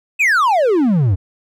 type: exponential sweep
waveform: triangle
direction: down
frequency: 2653 to 86 Hz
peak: -9 dBFS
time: 0.19-1.16 s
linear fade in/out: 20 ms
effects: none